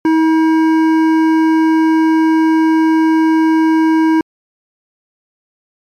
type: tone with hard clipping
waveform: triangle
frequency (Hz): 320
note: D#4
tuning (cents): +49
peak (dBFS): -10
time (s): 0.05-4.21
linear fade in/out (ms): 2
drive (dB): 15
effects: MP3 96 kbps